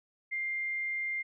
sine tone, 2100 Hz, C7, 6 cents sharp, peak -31 dBFS, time 0.31-1.23 s, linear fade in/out 20 ms, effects none

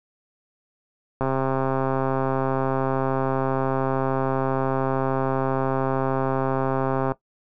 click train, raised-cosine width 1 ms, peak -10 dBFS, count 787, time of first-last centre 1.21-7.12 s, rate 133 Hz, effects noise-tail reverb RT60 0.1 s tail -17 dB re dry

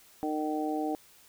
harmonic tone, 153.2 Hz, D#3, 27 cents flat, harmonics 2 / 3 / 4 / 5, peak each -31 / -37 / -39 / -34 dBFS, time 0.23-0.95 s, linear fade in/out 0 ms, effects white hiss -58 dBFS RMS until 1.28 s

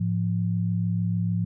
sine tone pair together, 107.5 / 174.24 Hz, A2 / F3, -40 / -4 cents, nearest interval minor sixth, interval 836 cents, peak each -25 dBFS, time 0-1.45 s, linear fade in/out 10 ms, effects none

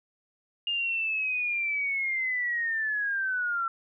sine linear sweep, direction down, 2834 to 1338 Hz, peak -26 dBFS, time 0.67-3.68 s, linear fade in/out 2 ms, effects none

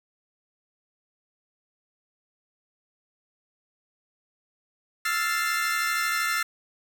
40% pulse chord, F major seventh, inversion third, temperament equal with one note detuned, 1318.5 / 1391.3 / 1760 / 2093 Hz, E6 / F6 / A6 / C7, 0 / -7 / 0 / 0 cents, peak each -29 dBFS, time 5.05-6.43 s, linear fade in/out 5 ms, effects 9-bit

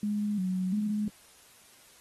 sine tone with pitch steps, 208.1 / 185.1 / 210.3 Hz, G#3 / F#3 / G#3, +4 / +1 / +22 cents, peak -27 dBFS, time 0.03-1.08 s, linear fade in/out 2 ms, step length 350 ms, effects white hiss -57 dBFS RMS until 2 s + AAC 32 kbps

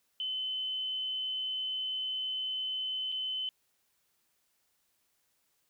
sine tone with dropouts, 3043 Hz, F#7, 48 cents sharp, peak -32 dBFS, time 0.2-3.49 s, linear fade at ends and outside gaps 1 ms, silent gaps 3.119-3.123 s, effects white hiss -75 dBFS RMS until 5.69 s

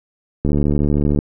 click train, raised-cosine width 3 ms, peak -5 dBFS, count 55, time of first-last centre 0.45-1.189 s, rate 73.1 Hz, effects none

